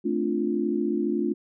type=chord; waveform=sine; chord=D minor seventh; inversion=second; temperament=equal; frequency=220 / 261.6 / 293.7 / 349.2 Hz; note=A3 / C4 / D4 / F4; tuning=0 / 0 / 0 / 0 cents; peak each=-28 / -32 / -28 / -27 dBFS; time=0.04-1.34 s; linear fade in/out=20 ms; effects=none